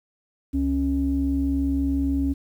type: tone pair together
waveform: sine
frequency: 68.85 / 275.1 Hz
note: C#2 / C#4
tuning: -11 / -13 cents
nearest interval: 2 octaves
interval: 2398 cents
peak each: -24 / -21 dBFS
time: 0.53-2.34 s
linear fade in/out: 20 ms
effects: tanh soft clip ceiling -13 dBFS + 9-bit